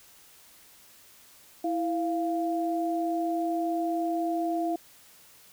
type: tone pair together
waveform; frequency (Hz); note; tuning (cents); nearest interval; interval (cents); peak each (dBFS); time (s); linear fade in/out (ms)
sine; 329.6 / 694.2; E4 / F5; 0 / -11; octave + minor second; 1289; -28 / -29; 1.64-4.76; 5
effects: white hiss -55 dBFS RMS until 5.52 s